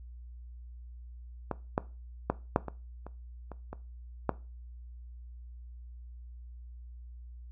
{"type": "clicks", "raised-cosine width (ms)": 1, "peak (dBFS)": [-17, -12, -12, -9, -22, -29, -28, -25, -12], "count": 9, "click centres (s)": [1.513, 1.779, 2.3, 2.561, 2.683, 3.066, 3.517, 3.73, 4.293], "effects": ["noise-tail reverb RT60 0.3 s tail -18 dB re dry", "added 60 Hz sine -44 dBFS peak until 7.51 s"]}